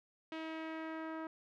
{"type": "tone with low-pass filter sweep", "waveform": "sawtooth", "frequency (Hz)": 320, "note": "D#4", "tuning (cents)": 49, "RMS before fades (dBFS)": -43, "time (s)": [0.32, 1.27], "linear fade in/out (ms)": 2, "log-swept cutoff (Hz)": [3000, 1400], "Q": 1.6, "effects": []}